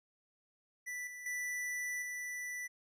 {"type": "tone with level steps", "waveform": "square", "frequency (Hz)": 1975.5, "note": "B6", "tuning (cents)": 0, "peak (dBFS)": [-40, -46, -37, -40], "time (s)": [0.86, 2.68], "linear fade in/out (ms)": 20, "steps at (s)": [1.07, 1.26, 2.02], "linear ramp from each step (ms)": 2, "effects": ["resampled to 32000 Hz"]}